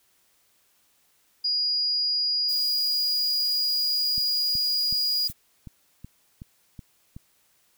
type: tone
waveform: sine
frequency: 4882 Hz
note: D#8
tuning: 34 cents flat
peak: -22 dBFS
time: 1.44-5.28 s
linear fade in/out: 10 ms
type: noise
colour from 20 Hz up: violet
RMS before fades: -37 dBFS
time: 2.48-5.33 s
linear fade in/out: 20 ms
type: click train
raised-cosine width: 5 ms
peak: -27 dBFS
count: 9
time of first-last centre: 4.18-7.165 s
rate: 2.68 Hz
effects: white hiss -65 dBFS RMS until 7.77 s

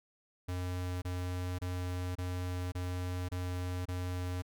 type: tone bursts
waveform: square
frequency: 90.2 Hz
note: F#2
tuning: 44 cents flat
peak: -35 dBFS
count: 7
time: 0.48-4.422 s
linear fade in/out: 10 ms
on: 540 ms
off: 27 ms
effects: none

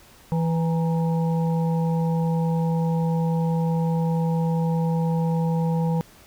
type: harmonic tone with a mistuned harmonic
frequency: 164.8 Hz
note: E3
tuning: in tune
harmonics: 1 / 3 / 5 / 6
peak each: -20 / -30 / -34 / -36 dBFS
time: 0.32-6.01 s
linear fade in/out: 0 ms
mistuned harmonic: 6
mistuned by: -98 cents
effects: pink hiss -51 dBFS RMS until 6.26 s

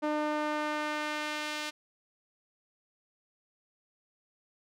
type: tone with band-pass filter sweep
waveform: sawtooth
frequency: 301.6 Hz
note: D4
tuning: 46 cents sharp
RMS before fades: -33 dBFS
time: 0.02-1.71 s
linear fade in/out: 20 ms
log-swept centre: 670 to 3500 Hz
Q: 0.79
effects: none

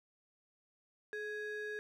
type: ring-modulated tone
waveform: triangle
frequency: 1044 Hz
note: C6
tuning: 4 cents flat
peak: -34 dBFS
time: 1.13-1.79 s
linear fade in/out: 0 ms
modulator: 620 Hz
effects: none

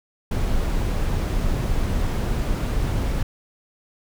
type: noise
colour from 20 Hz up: brown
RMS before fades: -22 dBFS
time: 0.31-3.23 s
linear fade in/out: 5 ms
effects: none

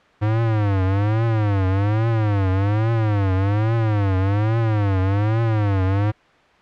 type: tone with vibrato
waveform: square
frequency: 103.83 Hz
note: G#2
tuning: in tune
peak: -17 dBFS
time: 0.21-6.12 s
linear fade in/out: 20 ms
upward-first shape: triangle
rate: 1.2 Hz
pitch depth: 200 cents each way
effects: white hiss -52 dBFS RMS until 6.61 s + low-pass 2000 Hz 12 dB/octave

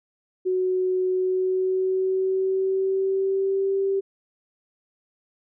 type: tone with pitch glide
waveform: sine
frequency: 370 to 390.4 Hz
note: F#4 to G4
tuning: 0 to -7 cents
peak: -20 dBFS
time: 0.45-4.01 s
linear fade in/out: 20 ms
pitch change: +93 cents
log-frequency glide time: 1.1-3.76 s
effects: none

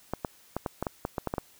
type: clicks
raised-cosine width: 1 ms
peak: -15 dBFS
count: 11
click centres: 0.136 / 0.248 / 0.566 / 0.662 / 0.826 / 0.868 / 1.051 / 1.182 / 1.273 / 1.339 / 1.382 s
effects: white hiss -58 dBFS RMS until 1.59 s

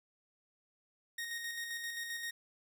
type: tone with tremolo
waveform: sawtooth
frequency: 1863 Hz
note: A#6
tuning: 2 cents flat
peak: -34 dBFS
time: 1.18-2.31 s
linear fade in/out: 5 ms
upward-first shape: square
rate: 7.6 Hz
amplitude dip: 35%
effects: none

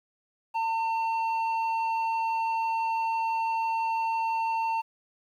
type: tone with low-pass filter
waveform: square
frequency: 903 Hz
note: A5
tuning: 45 cents sharp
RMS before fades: -28 dBFS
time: 0.54-4.82 s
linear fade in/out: 20 ms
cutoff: 2100 Hz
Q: 1.3
effects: 10-bit

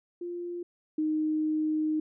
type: tone pair in turn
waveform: sine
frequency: 349.2 / 309.6 Hz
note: F4 / D#4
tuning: 0 / -9 cents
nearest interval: major second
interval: 209 cents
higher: first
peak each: -33 / -25 dBFS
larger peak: second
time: 0.21-0.63 / 0.98-2 s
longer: second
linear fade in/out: 5 ms
effects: none

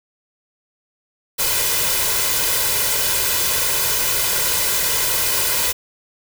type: noise with comb filter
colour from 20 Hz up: white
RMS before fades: -19 dBFS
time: 1.38-5.73 s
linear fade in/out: 20 ms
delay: 2 ms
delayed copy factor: +0.65
effects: none

